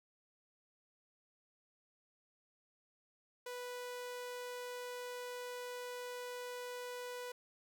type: tone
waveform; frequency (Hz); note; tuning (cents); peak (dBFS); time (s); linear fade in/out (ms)
sawtooth; 493; B4; -3; -39; 3.46-7.32; 5
effects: none